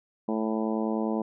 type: harmonic tone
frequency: 110 Hz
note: A2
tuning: in tune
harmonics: 2 / 3 / 4 / 5 / 6 / 7 / 8 / 9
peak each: -28 / -32 / -34 / -36 / -38 / -39 / -40 / -41 dBFS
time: 0.28-1.22 s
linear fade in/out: 5 ms
effects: none